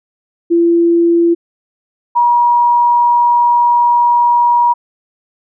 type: tone pair in turn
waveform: sine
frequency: 339.5 / 957.5 Hz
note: F4 / A#5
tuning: -49 / +46 cents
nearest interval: octave + tritone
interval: 1795 cents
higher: second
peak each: -7 dBFS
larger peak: neither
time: 0.5-1.35 / 2.15-4.74 s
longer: second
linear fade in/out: 20 ms
effects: none